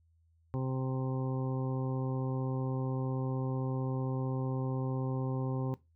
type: harmonic tone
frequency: 130.81 Hz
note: C3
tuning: in tune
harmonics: 1 / 2 / 3 / 4 / 6 / 7 / 8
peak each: -32 / -38 / -42 / -44 / -48 / -49 / -50 dBFS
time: 0.54-5.74 s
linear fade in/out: 0 ms
effects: noise-tail reverb RT60 0.2 s tail -18 dB re dry + added 82 Hz sine -65 dBFS peak until 5.95 s